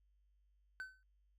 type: tone with exponential decay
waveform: triangle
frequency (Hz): 1523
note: F#6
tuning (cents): +50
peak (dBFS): -38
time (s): 0.8-1.03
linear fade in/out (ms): 0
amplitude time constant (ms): 50
effects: added 50 Hz sine -70 dBFS peak until 1.38 s